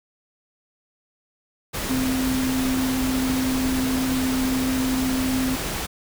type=tone in noise; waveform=sine; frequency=259.6 Hz; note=C4; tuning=13 cents flat; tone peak=-21 dBFS; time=1.89-5.56 s; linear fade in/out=20 ms; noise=pink; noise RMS=-28 dBFS; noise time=1.73-5.87 s; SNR=+4 dB; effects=none